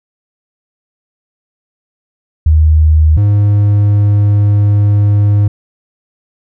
sine / triangle tone pair in turn, 77.78 / 102.79 Hz, D#2 / G#2, 0 / -17 cents, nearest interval perfect fourth, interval 483 cents, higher second, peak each -4 dBFS, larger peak neither, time 2.46-3.17 / 3.17-5.48 s, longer second, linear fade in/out 5 ms, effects none

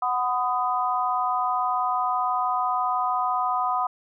sine chord, B major, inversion second, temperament equal with one note detuned, 740 / 1006.2 / 1244.5 Hz, F#5 / B5 / D#6, 0 / +32 / 0 cents, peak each -26 dBFS, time 0.02-3.87 s, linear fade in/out 5 ms, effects none

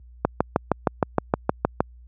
click train, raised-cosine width 1 ms, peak -3 dBFS, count 11, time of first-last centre 0.25-1.805 s, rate 6.43 Hz, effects added 60 Hz sine -38 dBFS peak until 2.07 s + high-pass 80 Hz 12 dB/octave

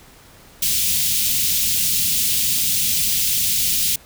white band-stop noise, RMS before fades -19 dBFS, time 0.62-3.96 s, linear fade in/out 5 ms, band 210 to 2700 Hz, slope 24 dB/octave, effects pink hiss -47 dBFS RMS until 4.05 s

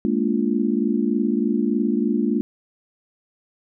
sine chord, Bb dominant seventh, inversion third, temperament just, 209.8 / 233.1 / 291.4 / 349.6 Hz, Ab3 / Bb3 / D4 / F4, +18 / 0 / -13 / +2 cents, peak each -23 / -22 / -24 / -26 dBFS, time 0.05-2.41 s, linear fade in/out 0 ms, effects none

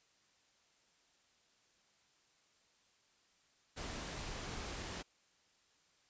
pink noise, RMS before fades -44 dBFS, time 3.76-5.03 s, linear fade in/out 20 ms, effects white hiss -72 dBFS RMS until 6.09 s + resampled to 16000 Hz

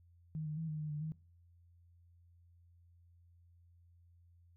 sine tone with pitch steps, 155.9 / 152.2 / 161.7 / 153.7 / 152.3 / 149 / 156.9 Hz, D#3 / D#3 / E3 / D#3 / D#3 / D3 / D#3, +4 / -38 / -33 / -21 / -37 / +25 / +15 cents, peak -37 dBFS, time 0.35-1.12 s, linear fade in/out 0 ms, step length 110 ms, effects noise-tail reverb RT60 0.4 s tail -21 dB re dry + added 86 Hz sine -62 dBFS peak until 4.56 s

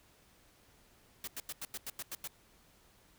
white noise bursts, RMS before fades -41 dBFS, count 9, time 1.24-2.275 s, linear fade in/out 2 ms, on 35 ms, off 90 ms, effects pink hiss -65 dBFS RMS until 3.18 s

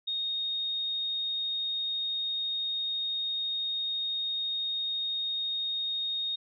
sine tone, 3714 Hz, A#7, 7 cents flat, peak -29 dBFS, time 0.07-6.36 s, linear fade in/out 10 ms, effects none

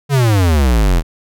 square exponential sweep, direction down, 146.83 to 38.89 Hz, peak -10 dBFS, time 0.09-1.03 s, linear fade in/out 50 ms, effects none

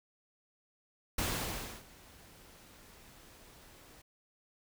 pink noise with ADSR envelope, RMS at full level -33 dBFS, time 1.18-4.02 s, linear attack 5 ms, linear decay 640 ms, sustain -24 dB, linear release 9 ms, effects none

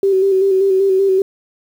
sine tone with vibrato, 385.5 Hz, G4, 29 cents flat, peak -10 dBFS, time 0.03-1.22 s, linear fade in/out 2 ms, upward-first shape square, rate 5.2 Hz, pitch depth 31 cents each way, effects 7-bit

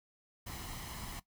pink noise with comb filter, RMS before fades -44 dBFS, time 0.46-1.2 s, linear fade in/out 10 ms, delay 0.98 ms, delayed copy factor +0.5, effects noise-tail reverb RT60 0.1 s tail -17 dB re dry

